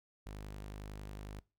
sawtooth tone, 51 Hz, G#1, 31 cents flat, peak -40 dBFS, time 0.26-1.4 s, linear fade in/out 5 ms, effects noise-tail reverb RT60 0.3 s tail -22 dB re dry

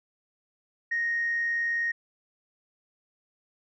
sine tone with amplitude modulation, 1864.7 Hz, A#6, in tune, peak -23 dBFS, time 0.91-1.92 s, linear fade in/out 10 ms, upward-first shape sine, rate 79.6 Hz, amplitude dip 25%, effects tanh soft clip ceiling -20 dBFS

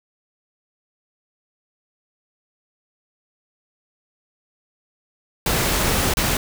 pink noise with dropouts, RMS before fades -20 dBFS, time 5.46-6.37 s, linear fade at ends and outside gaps 2 ms, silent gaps 6.138-6.17 s, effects none

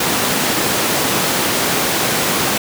pink high-pass noise, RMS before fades -17 dBFS, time 0-2.58 s, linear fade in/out 5 ms, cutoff 190 Hz, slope 12 dB/octave, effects none

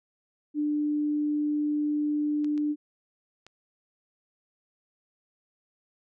sine tone, 297.3 Hz, D4, 21 cents sharp, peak -24 dBFS, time 0.54-2.76 s, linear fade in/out 50 ms
clicks, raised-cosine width 0.2 ms, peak -31 dBFS, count 3, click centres 2.445 / 2.578 / 3.466 s
effects none

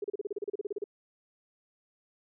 sine tone bursts, 408.4 Hz, G#4, 29 cents flat, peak -30 dBFS, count 15, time 0.02-0.841 s, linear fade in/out 5 ms, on 23 ms, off 34 ms, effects none

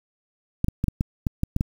clicks, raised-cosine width 5 ms, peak -9 dBFS, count 9, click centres 0.644 / 0.684 / 0.841 / 0.883 / 1.009 / 1.268 / 1.434 / 1.564 / 1.609 s, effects 7-bit

